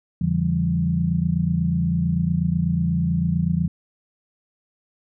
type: tone cluster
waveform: sine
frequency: 83.4 / 141.8 / 169.4 / 197.9 Hz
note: E2 / C#3 / E3 / G3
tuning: +21 / +40 / +48 / +17 cents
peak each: -27 / -26 / -20 / -28 dBFS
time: 0.21-3.68 s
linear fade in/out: 5 ms
effects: none